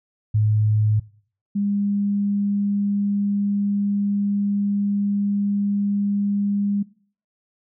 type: tone pair in turn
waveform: sine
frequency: 107.1 / 202.2 Hz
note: A2 / G#3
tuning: -46 / -46 cents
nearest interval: major seventh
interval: 1100 cents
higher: second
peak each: -15 / -19 dBFS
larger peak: first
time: 0.34-1 / 1.55-6.83 s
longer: second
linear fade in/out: 10 ms
effects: noise-tail reverb RT60 0.5 s tail -21 dB re dry